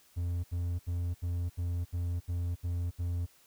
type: tone bursts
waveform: triangle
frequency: 87 Hz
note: F2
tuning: 6 cents flat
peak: -28 dBFS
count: 9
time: 0.16-3.264 s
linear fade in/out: 20 ms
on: 280 ms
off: 73 ms
effects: white hiss -63 dBFS RMS until 3.46 s